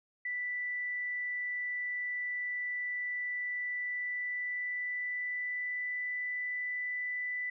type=tone with pitch glide; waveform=sine; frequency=1975.5 to 1986.9 Hz; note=B6 to B6; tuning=0 to +10 cents; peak=-33 dBFS; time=0.25-7.5 s; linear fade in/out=5 ms; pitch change=+10 cents; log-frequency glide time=3.73-6.03 s; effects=none